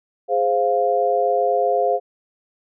sine chord, F minor, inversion first, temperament equal, 415.3 / 523.3 / 698.5 Hz, Ab4 / C5 / F5, 0 / 0 / 0 cents, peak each -22 / -20 / -19 dBFS, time 0.28-2 s, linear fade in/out 50 ms, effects none

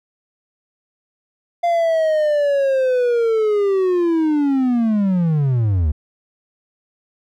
triangle linear sweep, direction down, 695 to 70.3 Hz, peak -12 dBFS, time 1.63-5.92 s, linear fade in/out 10 ms, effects none

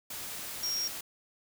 sine tone in noise, 5588 Hz, F8, in tune, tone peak -30 dBFS, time 0.63-0.88 s, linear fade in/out 5 ms, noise white, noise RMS -40 dBFS, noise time 0.1-1.01 s, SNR +7 dB, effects none

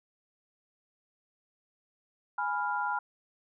sine chord, F diminished, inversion first, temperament equal, 830.6 / 987.8 / 1396.9 Hz, Ab5 / Cb6 / F6, 0 / 0 / 0 cents, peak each -33 dBFS, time 2.38-2.99 s, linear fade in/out 5 ms, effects none

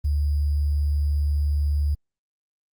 sine tone with sample-and-hold, 72.9 Hz, D2, 12 cents flat, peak -19 dBFS, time 0.04-1.95 s, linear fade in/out 10 ms, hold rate 4900 Hz, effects Opus 24 kbps

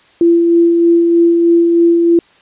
sine tone with tremolo, 339.1 Hz, E4, 49 cents sharp, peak -5 dBFS, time 0.21-2.19 s, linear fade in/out 2 ms, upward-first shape sine, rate 3.2 Hz, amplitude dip 30%, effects white hiss -48 dBFS RMS until 2.41 s + resampled to 8000 Hz

